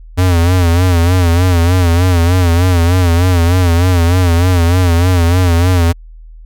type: tone with vibrato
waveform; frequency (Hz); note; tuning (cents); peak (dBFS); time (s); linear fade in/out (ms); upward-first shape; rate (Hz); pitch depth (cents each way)
square; 87.8; F2; +10; -8; 0.17-5.93; 20; sine; 3.3; 88
effects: added 40 Hz sine -31 dBFS peak until 6.45 s